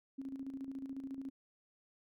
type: tone with tremolo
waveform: sine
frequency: 270 Hz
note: C#4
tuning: 45 cents flat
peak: -39 dBFS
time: 0.18-1.3 s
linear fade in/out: 10 ms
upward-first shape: square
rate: 14 Hz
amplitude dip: 55%
effects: none